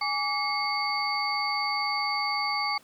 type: tone cluster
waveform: sine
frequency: 828 / 1153 / 2169 / 4578 Hz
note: G#5 / D6 / C#7 / D8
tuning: -5 / -32 / -38 / -45 cents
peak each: -31 dBFS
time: 0.01-2.78 s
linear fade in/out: 5 ms
effects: pink hiss -57 dBFS RMS until 2.83 s + high-pass 150 Hz 12 dB/octave